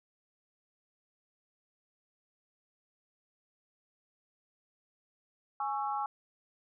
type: chord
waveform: sine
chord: C# minor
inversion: second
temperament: just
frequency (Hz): 831.5 / 1108.7 / 1330.5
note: G#5 / C#6 / E6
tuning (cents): +2 / 0 / +16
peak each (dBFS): -33 / -37 / -39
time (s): 5.6-6.06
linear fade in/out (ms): 2
effects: none